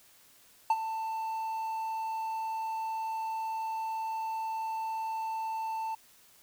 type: tone with ADSR envelope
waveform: triangle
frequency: 889 Hz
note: A5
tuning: 18 cents sharp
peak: -18 dBFS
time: 0.7-5.95 s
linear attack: 4 ms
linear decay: 44 ms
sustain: -12 dB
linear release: 6 ms
effects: white hiss -60 dBFS RMS until 6.42 s